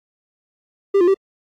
triangle tone with pitch steps, 396.3 / 349.8 / 388 Hz, G4 / F4 / G4, +19 / +3 / -18 cents, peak -9 dBFS, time 0.94-1.144 s, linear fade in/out 10 ms, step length 68 ms, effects AAC 48 kbps

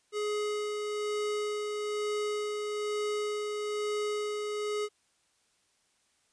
square tone with tremolo, 419.2 Hz, G#4, 16 cents sharp, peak -30 dBFS, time 0.12-4.89 s, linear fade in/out 50 ms, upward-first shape sine, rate 1.1 Hz, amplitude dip 30%, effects white hiss -71 dBFS RMS until 6.32 s + resampled to 22050 Hz

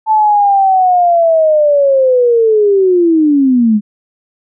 sine linear sweep, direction down, 880 to 203.2 Hz, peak -6 dBFS, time 0.06-3.81 s, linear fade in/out 50 ms, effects none

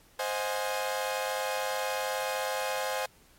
sawtooth chord, Ab dominant seventh, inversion first, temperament equal with one note detuned, 523.3 / 622.3 / 721.4 / 830.6 Hz, C5 / Eb5 / Gb5 / Ab5, 0 / 0 / -44 / 0 cents, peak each -29 / -33 / -34 / -31 dBFS, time 0.19-3.06 s, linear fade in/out 5 ms, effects pink hiss -60 dBFS RMS until 3.38 s + MP3 64 kbps

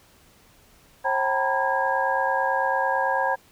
sine tone cluster, 536 / 771 / 905 / 974 / 1635 Hz, C5 / G5 / A5 / B5 / G#6, +42 / -29 / +48 / -24 / -28 cents, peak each -27 dBFS, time 1.04-3.36 s, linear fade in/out 20 ms, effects pink hiss -56 dBFS RMS until 3.51 s

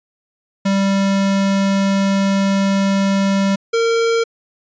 square tone pair in turn, 196 / 459.2 Hz, G3 / A#4, 0 / -26 cents, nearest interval octave + minor third, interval 1474 cents, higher second, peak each -14 dBFS, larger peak neither, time 0.65-3.56 / 3.73-4.24 s, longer first, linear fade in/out 10 ms, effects resampled to 16000 Hz

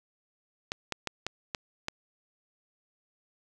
clicks, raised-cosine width 0.2 ms, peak -14 dBFS, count 6, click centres 0.719 / 0.923 / 1.073 / 1.266 / 1.548 / 1.884 s, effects none

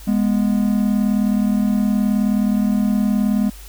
triangle tone pair together, 206.5 / 245.6 Hz, G#3 / B3, -10 / -9 cents, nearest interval minor third, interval 301 cents, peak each -14 / -18 dBFS, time 0.07-3.5 s, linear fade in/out 10 ms, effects added 50 Hz sine -36 dBFS peak until 3.68 s + white hiss -43 dBFS RMS until 3.68 s

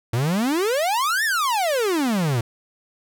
45% pulse exponential two-way sweep, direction up then down, 110 to 1865 to 110 Hz, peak -19 dBFS, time 0.13-2.41 s, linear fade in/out 5 ms, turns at 1.24 s, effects none

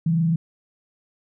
sine tone with frequency modulation, 164.81 Hz, E3, in tune, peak -17 dBFS, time 0.06-0.36 s, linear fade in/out 5 ms, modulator 26.1 Hz, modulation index 0.37, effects none

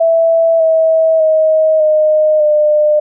sine tone with pitch steps, 659.3 / 644.6 / 630.3 / 616.2 / 602.5 Hz, E5 / E5 / D#5 / D#5 / D5, 0 / -39 / +22 / -17 / +44 cents, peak -7 dBFS, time 0-3 s, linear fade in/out 10 ms, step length 600 ms, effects none

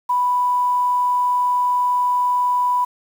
sine tone with quantisation, 987.8 Hz, B5, in tune, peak -15 dBFS, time 0.09-2.85 s, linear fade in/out 10 ms, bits 7, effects none

